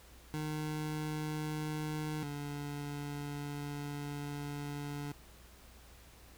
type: tone pair in turn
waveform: 25% pulse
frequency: 153.2 / 144.6 Hz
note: D#3 / D3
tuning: -27 / -27 cents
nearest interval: minor second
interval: 100 cents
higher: first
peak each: -32 / -35 dBFS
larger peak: first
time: 0.34-2.23 / 2.23-5.12 s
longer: second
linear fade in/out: 0 ms
effects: added 60 Hz sine -57 dBFS peak until 6.37 s + pink hiss -59 dBFS RMS until 6.37 s